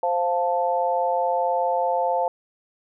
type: chord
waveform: sine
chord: F major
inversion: second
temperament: equal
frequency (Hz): 523.3 / 698.5 / 880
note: C5 / F5 / A5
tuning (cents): 0 / 0 / 0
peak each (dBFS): -24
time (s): 0.03-2.28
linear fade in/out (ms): 2
effects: none